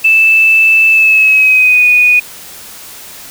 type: tone with pitch glide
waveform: sine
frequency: 2637 to 2475 Hz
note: E7 to D#7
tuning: 0 to -10 cents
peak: -4 dBFS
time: 0.04-2.2 s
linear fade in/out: 10 ms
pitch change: -110 cents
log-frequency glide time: 0.9-1.85 s
effects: white hiss -31 dBFS RMS until 3.3 s